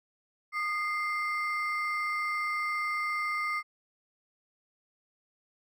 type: ring-modulated tone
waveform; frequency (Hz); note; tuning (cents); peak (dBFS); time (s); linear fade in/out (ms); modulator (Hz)
triangle; 1661.2; G#6; 0; -24; 0.52-3.63; 50; 434
effects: none